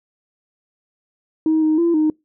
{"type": "tone with pitch steps", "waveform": "sine", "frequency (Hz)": [316, 311.4, 339, 309.2], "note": ["D#4", "D#4", "E4", "D#4"], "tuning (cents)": [27, 2, 49, -11], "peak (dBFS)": -12, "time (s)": [1.46, 2.1], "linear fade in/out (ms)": 2, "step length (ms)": 160, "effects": ["noise-tail reverb RT60 0.2 s tail -26 dB re dry", "tanh soft clip ceiling -10 dBFS"]}